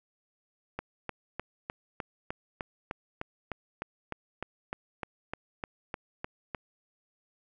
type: click train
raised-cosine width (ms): 0.5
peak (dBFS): -19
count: 20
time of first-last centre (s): 0.79-6.548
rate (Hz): 3.3
effects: none